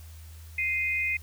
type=tone pair together; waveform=sine; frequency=2093 / 2489 Hz; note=C7 / D#7; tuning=0 / 0 cents; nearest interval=minor third; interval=300 cents; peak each=-28 dBFS; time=0.58-1.17 s; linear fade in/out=5 ms; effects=added 80 Hz sine -43 dBFS peak until 1.22 s + white hiss -55 dBFS RMS until 1.22 s